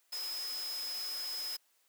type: tone in noise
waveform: sine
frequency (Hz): 5100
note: D#8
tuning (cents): +42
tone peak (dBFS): -37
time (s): 0.12-1.57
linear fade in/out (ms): 10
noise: white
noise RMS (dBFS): -45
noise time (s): 0.12-1.57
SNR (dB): +5
effects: white hiss -72 dBFS RMS until 1.88 s + high-pass 400 Hz 12 dB/octave